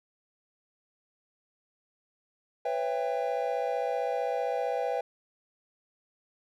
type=chord; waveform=triangle; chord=C# half-diminished seventh; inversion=third; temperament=just; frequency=498.9 / 554.4 / 665.2 / 798.3 Hz; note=B4 / C#5 / E5 / G5; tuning=+17 / 0 / +16 / +31 cents; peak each=-30 / -33 / -32 / -31 dBFS; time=2.65-5.01 s; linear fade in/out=5 ms; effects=none